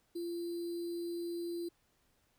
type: tone with sample-and-hold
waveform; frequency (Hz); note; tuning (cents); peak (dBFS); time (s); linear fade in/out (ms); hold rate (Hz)
sine; 342.9; F4; -32; -36; 0.15-1.69; 10; 4410
effects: pink hiss -74 dBFS RMS until 2.38 s